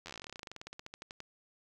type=slowing click train; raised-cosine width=0.2 ms; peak=-27 dBFS; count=30; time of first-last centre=0.06-1.204 s; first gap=11 ms; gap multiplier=1.08; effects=10-bit